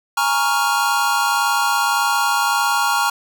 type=chord; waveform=square; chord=Bb minor seventh; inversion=third; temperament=equal; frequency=830.6 / 932.3 / 1108.7 / 1396.9 Hz; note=Ab5 / Bb5 / Db6 / F6; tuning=0 / 0 / 0 / 0 cents; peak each=-23 / -22 / -23 / -21 dBFS; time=0.17-3.1 s; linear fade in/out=5 ms; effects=none